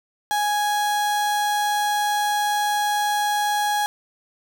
35% pulse tone, 830.6 Hz, G#5, in tune, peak -18 dBFS, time 0.31-3.86 s, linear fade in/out 0 ms, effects none

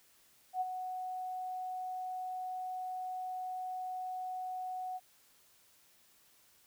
sine tone with ADSR envelope, 740 Hz, F#5, in tune, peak -29 dBFS, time 0.53-5 s, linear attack 79 ms, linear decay 28 ms, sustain -8 dB, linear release 39 ms, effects white hiss -66 dBFS RMS until 6.66 s

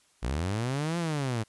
sawtooth linear two-way sweep, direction up then down, 53.1 to 174.61 to 105.8 Hz, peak -24 dBFS, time 0.22-1.44 s, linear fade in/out 20 ms, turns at 0.98 s, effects white hiss -65 dBFS RMS until 1.48 s + resampled to 24000 Hz

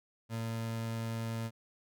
30% pulse tone, 113.8 Hz, A#2, 41 cents flat, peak -32 dBFS, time 0.29-1.51 s, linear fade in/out 50 ms, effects none

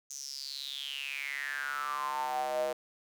square tone with high-pass filter sweep, 69.3 Hz, C#2, in tune, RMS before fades -36 dBFS, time 0.1-2.73 s, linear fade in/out 5 ms, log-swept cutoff 6400 to 550 Hz, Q 9.5, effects none

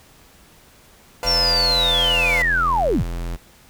sawtooth chord, B half-diminished seventh, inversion none, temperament equal with one note detuned, 502.8 / 587.3 / 698.5 / 880 Hz, B4 / D5 / F5 / A5, +31 / 0 / 0 / 0 cents, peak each -23 / -28 / -25 / -27 dBFS, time 1.23-2.42 s, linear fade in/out 0 ms
square tone, 42.7 Hz, F1, 38 cents flat, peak -25 dBFS, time 1.24-3.37 s, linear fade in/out 20 ms
sine linear sweep, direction down, 5600 to 33.42 Hz, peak -16 dBFS, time 1.26-3.04 s, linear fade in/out 20 ms
effects pink hiss -50 dBFS RMS until 3.69 s

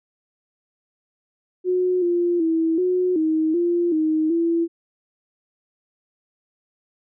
sine tone with pitch steps, 364.5 / 348.2 / 325.6 / 364.1 / 315.9 / 346.3 / 313.3 / 335.3 Hz, F#4 / F4 / E4 / F#4 / D#4 / F4 / D#4 / E4, -26 / -5 / -21 / -28 / +26 / -15 / +12 / +30 cents, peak -17 dBFS, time 1.64-4.68 s, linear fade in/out 50 ms, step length 380 ms, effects none

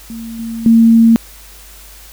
sine tone with level steps, 228.1 Hz, A#3, 37 cents flat, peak -24 / -20 / -4 dBFS, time 0.1-1.16 s, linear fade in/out 0 ms, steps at 0.39 / 0.66 s, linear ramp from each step 2 ms, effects added 50 Hz sine -39 dBFS peak until 2.12 s + white hiss -39 dBFS RMS until 2.12 s

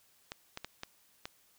clicks, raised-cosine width 0.2 ms, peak -22 dBFS, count 5, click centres 0.319 / 0.574 / 0.646 / 0.834 / 1.255 s, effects white hiss -67 dBFS RMS until 1.58 s

